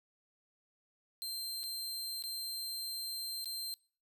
sawtooth tone with dropouts, 4144 Hz, C8, 17 cents flat, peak -35 dBFS, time 1.22-3.74 s, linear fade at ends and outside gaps 0 ms, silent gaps 1.633-1.638 / 2.224-2.238 / 3.444-3.457 s, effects noise-tail reverb RT60 0.4 s tail -23 dB re dry

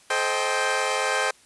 15% pulse chord, A half-diminished seventh, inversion none, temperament equal with one note detuned, 431.2 / 523.3 / 622.3 / 784 Hz, A4 / C5 / Eb5 / G5, -35 / 0 / 0 / 0 cents, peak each -23 / -20 / -23 / -21 dBFS, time 0.1-1.31 s, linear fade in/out 5 ms, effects white hiss -55 dBFS RMS until 1.45 s + resampled to 24000 Hz

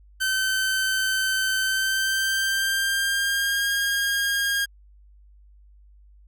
sawtooth tone with pitch glide, 1538 to 1621.9 Hz, G6 to G#6, -33 to -41 cents, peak -18 dBFS, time 0.2-4.66 s, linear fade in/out 20 ms, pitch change +92 cents, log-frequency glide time 1.61-3.69 s, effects added 50 Hz sine -49 dBFS peak until 6.27 s

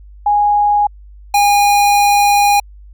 sine / square tone pair in turn, 826 / 816 Hz, G#5 / G#5, -10 / -31 cents, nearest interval unison, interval 21 cents, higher first, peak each -9 dBFS, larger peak neither, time 0.26-0.87 / 1.34-2.6 s, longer second, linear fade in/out 5 ms, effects added 50 Hz sine -35 dBFS peak until 2.93 s

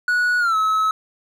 triangle tone with pitch glide, 1465 to 1290.2 Hz, F#6 to E6, -18 to -38 cents, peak -14 dBFS, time 0.08-0.91 s, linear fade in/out 2 ms, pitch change -220 cents, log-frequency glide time 0.39-0.56 s, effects none

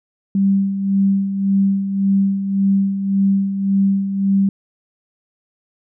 sine tone with tremolo, 196 Hz, G3, in tune, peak -11 dBFS, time 0.35-4.49 s, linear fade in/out 2 ms, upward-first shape sine, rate 1.8 Hz, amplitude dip 60%, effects none

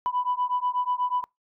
sine beating tone pair, 987.8 / 996 Hz, B5 / B5, 0 / +14 cents, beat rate 8.2 Hz, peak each -26 dBFS, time 0.06-1.24 s, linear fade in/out 0 ms, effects noise-tail reverb RT60 0.2 s tail -26 dB re dry + tanh soft clip ceiling -17 dBFS

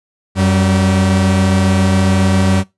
45% pulse tone pair together, 92.5 / 192.3 Hz, F#2 / G3, 0 / -33 cents, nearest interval octave + minor second, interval 1267 cents, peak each -13 dBFS, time 0.35-2.64 s, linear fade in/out 50 ms, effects noise-tail reverb RT60 0.2 s tail -21 dB re dry + resampled to 24000 Hz

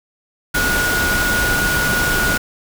sine tone in noise, 1448 Hz, F#6, 38 cents flat, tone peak -17 dBFS, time 0.54-2.38 s, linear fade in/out 10 ms, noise pink, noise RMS -20 dBFS, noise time 0.54-2.38 s, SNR 0 dB, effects none

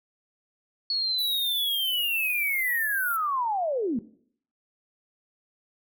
sine linear sweep, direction down, 4386 to 207.1 Hz, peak -24 dBFS, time 0.9-3.99 s, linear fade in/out 2 ms
white band-pass noise, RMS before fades -36 dBFS, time 1.18-3.17 s, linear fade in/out 10 ms, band 11000 to 16000 Hz, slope 48 dB/octave
effects noise-tail reverb RT60 0.6 s tail -18 dB re dry

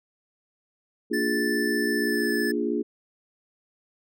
sine chord, Bb dominant seventh, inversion none, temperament equal, 233.1 / 293.7 / 349.2 / 415.3 Hz, Bb3 / D4 / F4 / Ab4, 0 / 0 / 0 / 0 cents, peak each -29 dBFS, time 1.1-2.83 s, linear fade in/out 20 ms
square tone with pitch glide, 1760 to 1739.8 Hz, A6 to A6, 0 to -20 cents, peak -28 dBFS, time 1.13-2.52 s, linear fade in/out 10 ms, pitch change -20 cents, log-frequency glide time 1.96-2.32 s
effects none

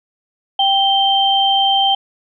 sine tone pair together, 784 / 3134 Hz, G5 / G7, 0 / -1 cents, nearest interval 2 octaves, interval 2399 cents, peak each -14 dBFS, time 0.59-1.95 s, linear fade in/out 5 ms, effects none

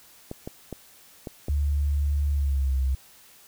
clicks, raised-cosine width 2 ms, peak -20 dBFS, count 5, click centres 0.314 / 0.475 / 0.727 / 1.272 / 1.484 s
sine tone with pitch glide, 72.1 to 66.12 Hz, D2 to C2, -31 to +19 cents, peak -21 dBFS, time 1.49-2.95 s, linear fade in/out 5 ms, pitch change -150 cents, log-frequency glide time 2.31-2.74 s
effects white hiss -53 dBFS RMS until 3.47 s

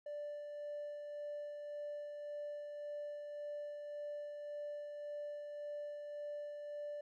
triangle tone with tremolo, 587.3 Hz, D5, in tune, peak -38 dBFS, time 0.06-7.01 s, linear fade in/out 5 ms, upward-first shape sine, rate 1.8 Hz, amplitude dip 40%, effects tanh soft clip ceiling -37 dBFS

